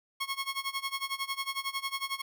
15% pulse tone with tremolo, 1091 Hz, C#6, 28 cents flat, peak -23 dBFS, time 0.2-2.22 s, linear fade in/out 10 ms, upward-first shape sine, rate 11 Hz, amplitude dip 90%, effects none

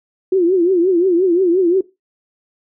sine tone with vibrato, 359 Hz, F4, 48 cents sharp, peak -10 dBFS, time 0.32-1.81 s, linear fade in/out 5 ms, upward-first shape triangle, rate 5.7 Hz, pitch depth 150 cents each way, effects noise-tail reverb RT60 0.2 s tail -17 dB re dry

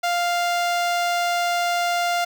sawtooth tone with notch filter, 698.5 Hz, F5, in tune, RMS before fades -22 dBFS, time 0.03-2.25 s, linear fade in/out 10 ms, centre 11000 Hz, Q 1.2, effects none

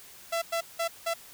sawtooth tone bursts at uneven times, 670 Hz, E5, 28 cents sharp, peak -23 dBFS, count 4, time 0.32-0.42 / 0.52-0.61 / 0.79-0.88 / 1.06-1.14 s, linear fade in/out 10 ms, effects white hiss -50 dBFS RMS until 1.33 s

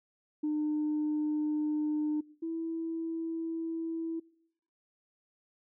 sine tone pair in turn, 302.4 / 327.9 Hz, D#4 / E4, -49 / -9 cents, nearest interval minor second, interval 140 cents, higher second, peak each -27 / -32 dBFS, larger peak first, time 0.43-2.21 / 2.42-4.2 s, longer neither, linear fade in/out 10 ms, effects noise-tail reverb RT60 0.8 s tail -24 dB re dry + tanh soft clip ceiling -25 dBFS

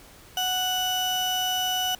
35% pulse tone pair together, 740 / 2960 Hz, F#5 / F#7, 0 / 0 cents, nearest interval 2 octaves, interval 2400 cents, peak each -26 dBFS, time 0.37-1.95 s, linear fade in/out 2 ms, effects pink hiss -50 dBFS RMS until 1.99 s

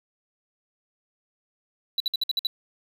triangle tone bursts, 3951 Hz, B7, in tune, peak -20 dBFS, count 7, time 1.98-2.47 s, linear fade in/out 2 ms, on 22 ms, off 56 ms, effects none

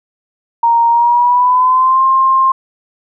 sine tone with pitch glide, 932.3 to 1058.6 Hz, A#5 to C6, 0 to +20 cents, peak -7 dBFS, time 0.63-2.52 s, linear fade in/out 5 ms, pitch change +220 cents, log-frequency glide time 0.89-2.03 s, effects none

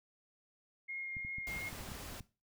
sine tone with vibrato, 2138 Hz, C7, 37 cents sharp, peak -39 dBFS, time 0.88-1.7 s, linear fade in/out 20 ms, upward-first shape sine, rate 2.8 Hz, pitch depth 8 cents each way
clicks, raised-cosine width 5 ms, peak -36 dBFS, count 10, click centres 1.168 / 1.249 / 1.384 / 1.564 / 1.729 / 1.809 / 1.888 / 1.918 / 2.124 / 2.207 s
pink noise, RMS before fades -47 dBFS, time 1.47-2.2 s, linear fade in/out 0 ms
effects noise-tail reverb RT60 0.3 s tail -18 dB re dry

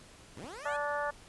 15% pulse linear sweep, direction up, 64 to 869 Hz, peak -37 dBFS, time 0.36-0.77 s, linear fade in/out 10 ms
click, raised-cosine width 3 ms, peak -38 dBFS, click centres 0.443 s
harmonic tone, 291.4 Hz, D4, 13 cents flat, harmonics 2 / 3 / 4 / 5 / 6, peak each -35 / -37 / -38 / -39 / -40 dBFS, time 0.65-1.11 s, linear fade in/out 10 ms
effects pink hiss -55 dBFS RMS until 1.28 s + resampled to 24000 Hz

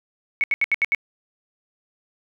sine tone bursts, 2217 Hz, C#7, in tune, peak -16 dBFS, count 6, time 0.41-0.948 s, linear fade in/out 0 ms, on 28 ms, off 74 ms, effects none

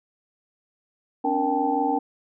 sine tone cluster, 265 / 289.3 / 468.2 / 779 / 866 Hz, C4 / D4 / A#4 / G5 / A5, +22 / -26 / +8 / -11 / -28 cents, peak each -30 / -26 / -29 / -24 / -28 dBFS, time 1.24-1.99 s, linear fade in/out 10 ms, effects none

